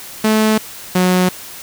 sawtooth tone pair in turn, 217.1 / 182.56 Hz, A3 / F#3, -23 / -23 cents, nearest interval minor third, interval 300 cents, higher first, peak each -7 dBFS, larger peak neither, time 0.24-0.58 / 0.95-1.29 s, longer neither, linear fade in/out 5 ms, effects white hiss -33 dBFS RMS until 1.62 s

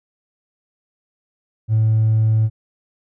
sine tone with hard clipping, 110 Hz, A2, in tune, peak -13 dBFS, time 1.68-2.5 s, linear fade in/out 50 ms, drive 1 dB, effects none

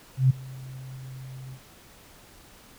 sine tone with ADSR envelope, 130.81 Hz, C3, in tune, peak -13 dBFS, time 0.17-1.6 s, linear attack 130 ms, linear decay 12 ms, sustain -24 dB, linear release 72 ms, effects pink hiss -52 dBFS RMS until 2.78 s

